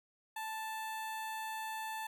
sawtooth tone with notch filter, 880 Hz, A5, in tune, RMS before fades -41 dBFS, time 0.36-2.07 s, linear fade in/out 5 ms, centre 5300 Hz, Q 2, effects none

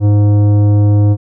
triangle tone with tanh clipping, 103.3 Hz, G#2, 9 cents flat, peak -8 dBFS, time 0-1.17 s, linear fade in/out 50 ms, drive 16 dB, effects none

